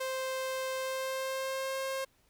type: tone with pitch glide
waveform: sawtooth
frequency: 523.3 to 534 Hz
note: C5 to C5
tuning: 0 to +35 cents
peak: -29 dBFS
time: 0-2.05 s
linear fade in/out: 10 ms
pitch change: +35 cents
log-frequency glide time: 0.76-1.78 s
effects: pink hiss -69 dBFS RMS until 2.29 s